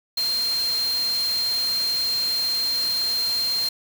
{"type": "tone in noise", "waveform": "sine", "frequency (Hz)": 4186, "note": "C8", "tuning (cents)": 0, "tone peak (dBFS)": -21, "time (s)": [0.17, 3.69], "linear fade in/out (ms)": 5, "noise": "white", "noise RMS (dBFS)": -33, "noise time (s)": [0.17, 3.69], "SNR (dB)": 9, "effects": []}